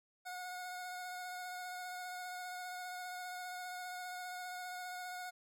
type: tone with vibrato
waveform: 25% pulse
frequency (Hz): 726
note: F#5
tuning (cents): -33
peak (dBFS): -39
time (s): 0.25-5.31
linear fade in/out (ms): 20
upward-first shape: sine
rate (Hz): 15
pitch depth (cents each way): 16
effects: none